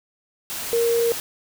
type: tone in noise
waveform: sine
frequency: 466.2 Hz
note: A#4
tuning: in tune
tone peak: -17 dBFS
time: 0.73-1.12 s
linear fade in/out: 0 ms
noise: white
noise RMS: -30 dBFS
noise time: 0.5-1.2 s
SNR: +10 dB
effects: none